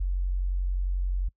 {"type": "tone", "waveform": "sine", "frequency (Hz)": 45.65, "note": "F#1", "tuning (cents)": -23, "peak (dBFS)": -24, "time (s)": [0, 1.29], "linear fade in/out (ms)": 10, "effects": ["noise-tail reverb RT60 0.1 s tail -24 dB re dry"]}